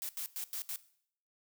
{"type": "noise bursts at uneven times", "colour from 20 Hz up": "blue", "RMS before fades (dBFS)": -39, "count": 5, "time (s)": [[0.02, 0.09], [0.17, 0.26], [0.36, 0.44], [0.53, 0.62], [0.69, 0.76]], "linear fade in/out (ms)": 0, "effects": ["noise-tail reverb RT60 0.6 s tail -17 dB re dry"]}